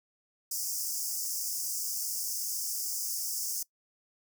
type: high-pass noise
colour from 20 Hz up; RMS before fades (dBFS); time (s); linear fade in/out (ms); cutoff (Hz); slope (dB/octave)
pink; -34; 0.51-3.63; 5; 5000; 96
effects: noise-tail reverb RT60 0.1 s tail -21 dB re dry